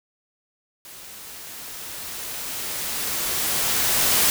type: noise with level ramp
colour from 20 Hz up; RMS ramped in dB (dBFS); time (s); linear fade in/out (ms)
white; -42 to -18; 0.85-4.3; 0
effects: none